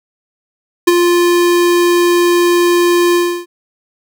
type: tone with ADSR envelope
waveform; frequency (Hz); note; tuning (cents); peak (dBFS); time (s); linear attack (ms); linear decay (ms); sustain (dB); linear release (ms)
square; 349.2; F4; 0; -3; 0.87-3.46; 10; 25; -6; 310
effects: none